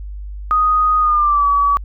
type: tone with pitch glide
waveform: sine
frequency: 1244.5 to 1141.2 Hz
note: D#6 to C#6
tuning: 0 to +50 cents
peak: -11 dBFS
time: 0.51-1.77 s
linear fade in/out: 0 ms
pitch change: -150 cents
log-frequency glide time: 0.99-1.47 s
effects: added 50 Hz sine -26 dBFS peak until 1.84 s